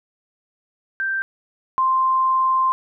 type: tone pair in turn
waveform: sine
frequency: 1568 / 1046.5 Hz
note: G6 / C6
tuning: 0 / 0 cents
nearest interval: perfect fifth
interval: 700 cents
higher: first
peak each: -20 / -15 dBFS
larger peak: second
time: 1-1.22 / 1.78-2.72 s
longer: second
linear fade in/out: 0 ms
effects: none